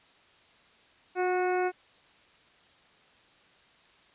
harmonic tone with a mistuned harmonic, 365.5 Hz, F#4, 21 cents flat, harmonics 1 / 2 / 3 / 4 / 5 / 6 / 7, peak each -27 / -30 / -40 / -36 / -44 / -41 / -45 dBFS, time 1.15-1.72 s, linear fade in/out 50 ms, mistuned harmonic 1, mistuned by -16 cents, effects white hiss -60 dBFS RMS until 4.14 s + resampled to 8000 Hz

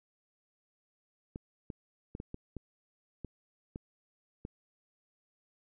clicks, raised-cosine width 3 ms, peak -27 dBFS, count 9, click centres 1.359 / 1.702 / 2.151 / 2.201 / 2.344 / 2.567 / 3.247 / 3.759 / 4.451 s, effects none

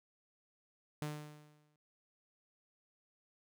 sawtooth tone with exponential decay, 150 Hz, D3, 37 cents sharp, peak -32 dBFS, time 1.02-1.76 s, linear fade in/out 0 ms, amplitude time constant 160 ms, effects noise-tail reverb RT60 0.2 s tail -25 dB re dry

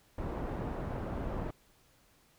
pink low-pass noise, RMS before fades -37 dBFS, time 0.18-1.51 s, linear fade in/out 5 ms, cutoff 900 Hz, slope 12 dB/octave, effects pink hiss -66 dBFS RMS until 2.38 s

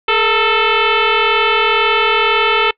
sine tone with frequency modulation, 861 Hz, A5, 38 cents flat, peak -10 dBFS, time 0.08-2.71 s, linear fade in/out 5 ms, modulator 441 Hz, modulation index 5.3, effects noise-tail reverb RT60 0.1 s tail -24 dB re dry

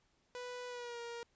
sawtooth tone with pitch glide, 493.9 to 470.5 Hz, B4 to A#4, 0 to +16 cents, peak -39 dBFS, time 0.35-1.23 s, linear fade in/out 0 ms, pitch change -84 cents, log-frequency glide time 0.68-1 s, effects pink hiss -75 dBFS RMS until 1.35 s + resampled to 16000 Hz

